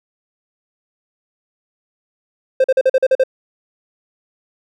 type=tone bursts; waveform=triangle; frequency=523.3 Hz; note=C5; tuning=in tune; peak=-7 dBFS; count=8; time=2.6-3.237 s; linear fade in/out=5 ms; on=42 ms; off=43 ms; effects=none